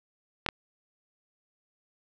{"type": "clicks", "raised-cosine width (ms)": 0.3, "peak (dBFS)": -11, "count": 2, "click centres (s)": [0.463, 0.488], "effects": []}